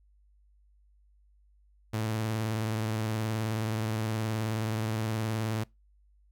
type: tone with vibrato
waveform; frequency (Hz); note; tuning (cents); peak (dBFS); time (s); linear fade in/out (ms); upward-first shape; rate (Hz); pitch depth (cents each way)
sawtooth; 110; A2; 0; -25; 1.93-5.64; 10; sine; 19; 53
effects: noise-tail reverb RT60 0.2 s tail -24 dB re dry + added 50 Hz sine -60 dBFS peak until 6.31 s